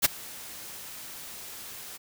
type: noise with ADSR envelope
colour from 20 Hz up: white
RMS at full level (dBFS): -18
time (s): 0.02-1.98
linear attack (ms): 32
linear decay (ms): 14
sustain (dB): -24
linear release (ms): 22
effects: none